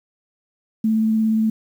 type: tone with vibrato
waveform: sine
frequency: 220 Hz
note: A3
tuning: in tune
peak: -15 dBFS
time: 0.84-1.5 s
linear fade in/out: 5 ms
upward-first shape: triangle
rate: 17 Hz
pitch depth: 15 cents each way
effects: 8-bit